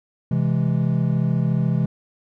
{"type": "chord", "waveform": "triangle", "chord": "C augmented", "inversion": "none", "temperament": "equal", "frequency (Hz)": [130.81, 164.81, 207.7], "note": ["C3", "E3", "G#3"], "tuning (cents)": [0, 0, 0], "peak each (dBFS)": [-19, -19, -23], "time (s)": [0.31, 1.86], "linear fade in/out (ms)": 5, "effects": []}